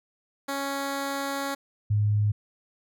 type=tone pair in turn; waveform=10% pulse / sine; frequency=277.2 / 104.59 Hz; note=C#4 / G#2; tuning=0 / +13 cents; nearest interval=octave + perfect fourth; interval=1687 cents; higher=first; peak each=-20 dBFS; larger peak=neither; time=0.48-1.55 / 1.9-2.32 s; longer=first; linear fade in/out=10 ms; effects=none